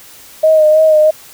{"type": "tone with vibrato", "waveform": "sine", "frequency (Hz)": 622.3, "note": "D#5", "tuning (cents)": 0, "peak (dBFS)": -5, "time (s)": [0.43, 1.11], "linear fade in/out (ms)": 10, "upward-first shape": "sine", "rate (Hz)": 3.1, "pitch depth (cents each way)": 31, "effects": ["white hiss -38 dBFS RMS until 1.33 s"]}